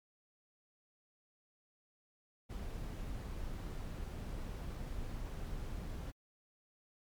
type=noise; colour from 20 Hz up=brown; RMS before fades=-42 dBFS; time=2.49-6.12 s; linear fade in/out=20 ms; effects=MP3 96 kbps